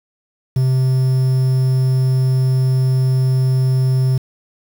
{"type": "tone with quantisation", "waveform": "triangle", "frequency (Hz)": 130, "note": "C3", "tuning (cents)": -11, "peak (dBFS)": -10, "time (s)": [0.56, 4.18], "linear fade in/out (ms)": 5, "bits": 6, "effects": []}